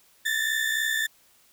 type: tone pair together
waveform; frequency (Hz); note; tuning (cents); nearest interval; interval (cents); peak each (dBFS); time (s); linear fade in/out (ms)
35% pulse; 1744.6 / 1808; A6 / A6; -15 / +47; minor second; 62; -25; 0.25-1.07; 10
effects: white hiss -60 dBFS RMS until 1.52 s